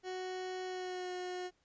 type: tone with pitch glide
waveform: 30% pulse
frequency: 370 to 362.6 Hz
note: F#4 to F#4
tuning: 0 to -35 cents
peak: -36 dBFS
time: 0.03-1.51 s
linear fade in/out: 50 ms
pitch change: -35 cents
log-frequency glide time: 0.65-1.12 s
effects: pink hiss -75 dBFS RMS until 1.64 s + resampled to 16000 Hz